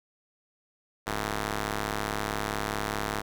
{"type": "ring-modulated tone", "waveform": "5% pulse", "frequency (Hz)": 104.9, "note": "G#2", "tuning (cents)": 18, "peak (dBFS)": -15, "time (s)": [1.06, 3.22], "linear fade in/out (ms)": 20, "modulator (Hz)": 557, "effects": []}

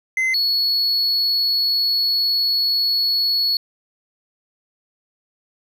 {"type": "tone pair in turn", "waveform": "triangle", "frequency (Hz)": [2059, 4381], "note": ["C7", "C#8"], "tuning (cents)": [-28, -21], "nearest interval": "octave + minor second", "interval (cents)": 1307, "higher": "second", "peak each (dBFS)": -15, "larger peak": "neither", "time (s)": [[0.17, 0.34], [0.34, 3.57]], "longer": "second", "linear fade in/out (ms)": 2, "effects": []}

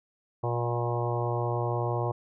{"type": "harmonic tone with a mistuned harmonic", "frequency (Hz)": 119.6, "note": "A#2", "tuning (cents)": 45, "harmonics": [1, 3, 4, 5, 6, 7, 8, 9], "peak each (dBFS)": [-29, -34, -35, -36, -37, -37, -38, -39], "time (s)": [0.43, 2.12], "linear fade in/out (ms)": 10, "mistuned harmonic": 7, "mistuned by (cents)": -21, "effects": []}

